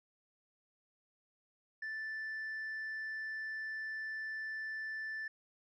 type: tone with tanh clipping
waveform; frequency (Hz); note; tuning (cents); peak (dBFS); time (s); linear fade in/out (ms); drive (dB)
sine; 1760; A6; 0; -39; 1.82-5.28; 5; 1
effects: none